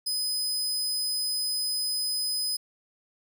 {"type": "tone", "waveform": "sawtooth", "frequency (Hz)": 5020, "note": "D#8", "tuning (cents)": 15, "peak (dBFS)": -24, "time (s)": [0.06, 2.57], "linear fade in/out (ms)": 10, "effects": []}